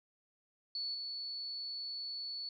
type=tone with level steps; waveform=sine; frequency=4435 Hz; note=C#8; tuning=in tune; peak=-36 / -39 dBFS; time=0.75-2.49 s; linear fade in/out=2 ms; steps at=0.94 s; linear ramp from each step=10 ms; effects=none